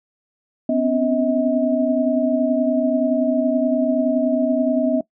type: tone cluster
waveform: sine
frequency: 251.2 / 262.7 / 280.8 / 637 Hz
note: B3 / C4 / C#4 / D#5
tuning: +30 / +7 / +22 / +41 cents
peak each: -19 / -28 / -23 / -20 dBFS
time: 0.69-5.01 s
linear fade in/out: 5 ms
effects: noise-tail reverb RT60 0.1 s tail -20 dB re dry